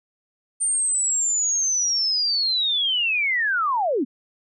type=linear sweep; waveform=sine; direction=down; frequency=8940 to 220 Hz; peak=-19 dBFS; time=0.6-4.05 s; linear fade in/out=20 ms; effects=none